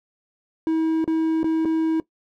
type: tone with dropouts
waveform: triangle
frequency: 321.3 Hz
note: E4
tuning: 44 cents flat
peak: -16 dBFS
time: 0.67-2 s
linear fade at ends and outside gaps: 1 ms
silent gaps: 1.043-1.077 / 1.431-1.443 / 1.65-1.655 s
effects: noise-tail reverb RT60 0.1 s tail -18 dB re dry